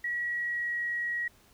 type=tone with pitch glide; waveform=sine; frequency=1921 to 1905.5 Hz; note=B6 to A#6; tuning=-48 to +38 cents; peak=-29 dBFS; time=0.04-1.28 s; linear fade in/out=5 ms; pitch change=-14 cents; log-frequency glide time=0.18-0.81 s; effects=pink hiss -61 dBFS RMS until 1.53 s